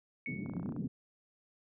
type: tone with exponential decay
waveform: sine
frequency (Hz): 2217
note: C#7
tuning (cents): 0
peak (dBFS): -36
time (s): 0.26-0.67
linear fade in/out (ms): 1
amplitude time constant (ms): 87
type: band-pass noise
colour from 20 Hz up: pink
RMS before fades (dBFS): -39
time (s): 0.27-0.88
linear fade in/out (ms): 10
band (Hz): 150 to 270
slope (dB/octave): 24
type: clicks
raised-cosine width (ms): 1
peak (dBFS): -34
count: 10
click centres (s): 0.461 / 0.497 / 0.536 / 0.567 / 0.597 / 0.63 / 0.66 / 0.691 / 0.723 / 0.764
effects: none